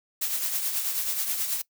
blue noise with tremolo, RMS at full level -26 dBFS, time 0.21-1.62 s, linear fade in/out 10 ms, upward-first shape triangle, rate 9.3 Hz, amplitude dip 55%, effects noise-tail reverb RT60 0.1 s tail -21 dB re dry

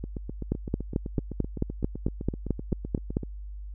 two click trains, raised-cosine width 3 ms, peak -21 / -12 dBFS, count 26 / 13, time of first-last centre 0.04-3.233 / 0.52-3.169 s, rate 7.83 / 4.53 Hz, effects added 50 Hz sine -36 dBFS peak until 3.74 s

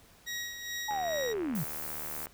20% pulse tone with tremolo, 1900 Hz, A#6, 33 cents sharp, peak -29 dBFS, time 0.26-1.34 s, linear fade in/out 20 ms, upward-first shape sine, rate 2.4 Hz, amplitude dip 55%
sine linear sweep, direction down, 868 to 130 Hz, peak -30 dBFS, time 0.88-1.64 s, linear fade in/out 10 ms
click train, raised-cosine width 0.5 ms, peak -28 dBFS, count 105, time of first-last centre 0.91-2.269 s, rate 76.5 Hz
violet noise, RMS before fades -39 dBFS, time 1.55-2.26 s, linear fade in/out 2 ms
effects pink hiss -59 dBFS RMS until 2.33 s

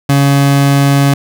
30% pulse tone, 140 Hz, C#3, 18 cents sharp, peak -4 dBFS, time 0.09-1.14 s, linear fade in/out 5 ms, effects none

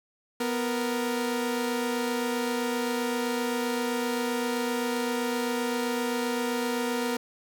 sawtooth tone pair together, 246.9 / 466.1 Hz, B3 / A#4, 0 / 0 cents, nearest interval major seventh, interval 1100 cents, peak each -25 / -26 dBFS, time 0.4-7.17 s, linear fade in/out 5 ms, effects none

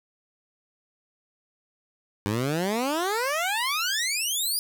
15% pulse exponential sweep, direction up, 97.8 to 4992 Hz, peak -18 dBFS, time 2.26-4.59 s, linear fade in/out 0 ms, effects none

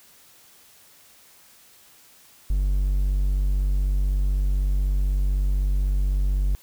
triangle tone, 48 Hz, G1, 36 cents flat, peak -17 dBFS, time 2.5-6.55 s, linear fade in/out 0 ms, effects white hiss -53 dBFS RMS until 6.62 s

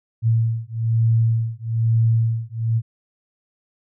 sine beating tone pair, 113.3 / 114.4 Hz, A#2 / A#2, -49 / -32 cents, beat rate 1.1 Hz, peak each -19 dBFS, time 0.22-2.82 s, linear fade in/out 50 ms, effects none

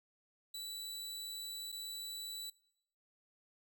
sawtooth tone with dropouts, 3951 Hz, B7, in tune, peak -39 dBFS, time 0.54-2.5 s, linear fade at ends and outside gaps 5 ms, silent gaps 1.719-1.724 s, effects noise-tail reverb RT60 0.7 s tail -21 dB re dry

